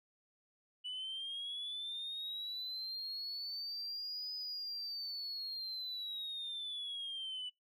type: linear two-way sweep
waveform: sine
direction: up then down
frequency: 2960 to 5000 to 2960 Hz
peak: -38 dBFS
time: 0.84-7.5 s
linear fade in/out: 20 ms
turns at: 4.34 s
effects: noise-tail reverb RT60 0.2 s tail -26 dB re dry + tanh soft clip ceiling -37 dBFS